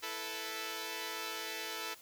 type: chord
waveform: 5% pulse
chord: E suspended fourth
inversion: none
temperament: equal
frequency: 329.6 / 440 / 493.9 Hz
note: E4 / A4 / B4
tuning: 0 / 0 / 0 cents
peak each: -34 / -29 / -34 dBFS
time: 0.02-1.95 s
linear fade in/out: 20 ms
effects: white hiss -57 dBFS RMS until 2.01 s